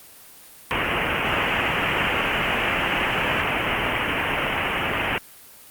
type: low-pass noise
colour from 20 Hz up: white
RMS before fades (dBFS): -23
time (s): 0.71-5.18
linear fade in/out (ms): 0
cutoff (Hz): 3000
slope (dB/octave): 96
effects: white hiss -46 dBFS RMS until 5.7 s + Opus 32 kbps